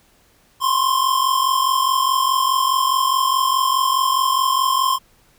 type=tone pair together; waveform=square; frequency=1033.2 / 1078 Hz; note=C6 / C#6; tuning=-22 / -49 cents; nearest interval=minor second; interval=73 cents; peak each=-19 dBFS; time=0.6-4.99 s; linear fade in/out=50 ms; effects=pink hiss -56 dBFS RMS until 5.38 s